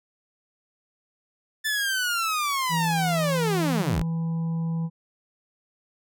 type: linear sweep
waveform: sawtooth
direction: down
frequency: 1765 to 30.87 Hz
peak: -20 dBFS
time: 1.64-4.03 s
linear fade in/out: 20 ms
type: harmonic tone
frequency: 164.81 Hz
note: E3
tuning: in tune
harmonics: 1 / 3 / 5 / 6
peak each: -24 / -46 / -49 / -48 dBFS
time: 2.69-4.9 s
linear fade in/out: 50 ms
effects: none